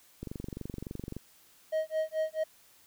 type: click train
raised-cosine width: 3 ms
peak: -25 dBFS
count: 23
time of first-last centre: 0.23-1.166 s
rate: 23.5 Hz
type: tone with tremolo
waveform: triangle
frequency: 630 Hz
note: D#5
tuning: 21 cents sharp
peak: -24 dBFS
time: 1.72-2.44 s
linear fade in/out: 10 ms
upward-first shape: sine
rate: 4.6 Hz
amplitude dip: 100%
effects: white hiss -61 dBFS RMS until 2.86 s